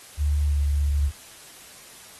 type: tone with pitch glide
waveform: sine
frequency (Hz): 73.42 to 71.99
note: D2 to D2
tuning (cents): 0 to -34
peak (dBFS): -19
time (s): 0.17-1.12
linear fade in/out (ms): 50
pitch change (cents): -34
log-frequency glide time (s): 0.46-0.57
effects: white hiss -46 dBFS RMS until 2.19 s + AAC 32 kbps